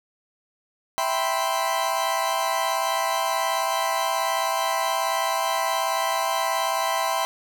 40% pulse chord, C major seventh, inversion first, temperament equal, 659.3 / 784 / 987.8 / 1046.5 Hz, E5 / G5 / B5 / C6, 0 / 0 / 0 / 0 cents, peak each -27 dBFS, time 0.98-7.25 s, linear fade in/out 0 ms, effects none

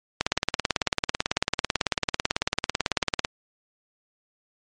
click train, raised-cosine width 0.2 ms, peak -4 dBFS, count 56, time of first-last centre 0.21-3.249 s, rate 18.1 Hz, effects MP3 48 kbps

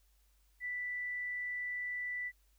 sine tone, 1975.5 Hz, B6, in tune, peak -36 dBFS, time 0.6-2.32 s, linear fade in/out 50 ms, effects added 50 Hz sine -67 dBFS peak until 2.58 s + white hiss -75 dBFS RMS until 2.58 s

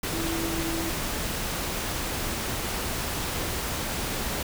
sine tone in noise, 329.6 Hz, E4, in tune, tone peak -30 dBFS, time 0.13-0.9 s, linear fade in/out 5 ms, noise pink, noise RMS -30 dBFS, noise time 0.03-4.43 s, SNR -3 dB, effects none

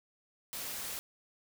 white noise, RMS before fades -40 dBFS, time 0.53-0.99 s, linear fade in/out 0 ms, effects none

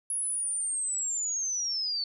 sine linear sweep, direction down, 10548 to 4435 Hz, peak -28 dBFS, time 0.1-2.04 s, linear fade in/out 2 ms, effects none

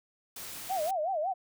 white noise, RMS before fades -42 dBFS, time 0.36-0.91 s, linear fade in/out 5 ms
sine tone with vibrato, 686 Hz, F5, 31 cents flat, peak -28 dBFS, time 0.69-1.34 s, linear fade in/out 20 ms, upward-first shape sine, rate 5.4 Hz, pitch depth 230 cents each way
effects none

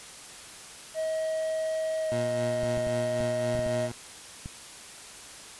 triangle tone with pitch glide, 636 to 623.6 Hz, D#5 to D#5, +38 to +4 cents, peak -25 dBFS, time 0.94-3.9 s, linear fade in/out 50 ms, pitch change -34 cents, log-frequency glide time 2.01-2.19 s
20% pulse tone with tremolo, 118.3 Hz, A#2, 26 cents sharp, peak -25 dBFS, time 2.12-3.92 s, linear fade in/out 0 ms, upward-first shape sine, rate 3.8 Hz, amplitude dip 40%
clicks, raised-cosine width 5 ms, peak -25 dBFS, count 8, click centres 2.634 / 2.774 / 2.87 / 3.207 / 3.551 / 3.592 / 3.664 / 4.459 s
effects white hiss -45 dBFS RMS until 5.59 s + resampled to 24000 Hz

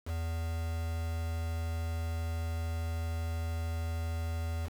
triangle tone with quantisation, 82.41 Hz, E2, in tune, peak -30 dBFS, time 0.05-4.7 s, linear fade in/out 50 ms, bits 7, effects none

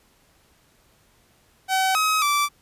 sawtooth tone with pitch steps, 760 / 1271 / 1164 Hz, F#5 / D#6 / D6, +46 / +36 / -16 cents, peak -15 dBFS, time 1.68-2.49 s, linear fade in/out 50 ms, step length 270 ms, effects pink hiss -60 dBFS RMS until 2.61 s + resampled to 32000 Hz

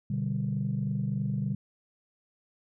sine chord, G major, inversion first, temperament equal, 123.47 / 146.83 / 196 Hz, B2 / D3 / G3, 0 / 0 / 0 cents, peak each -31 dBFS, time 0.1-1.55 s, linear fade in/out 5 ms, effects tanh soft clip ceiling -20 dBFS

